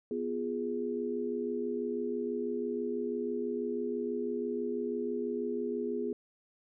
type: chord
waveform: sine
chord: F diminished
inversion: second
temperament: equal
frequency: 246.9 / 349.2 / 415.3 Hz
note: Cb4 / F4 / Ab4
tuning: 0 / 0 / 0 cents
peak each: -36 / -38 / -34 dBFS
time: 0.11-6.13 s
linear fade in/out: 2 ms
effects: none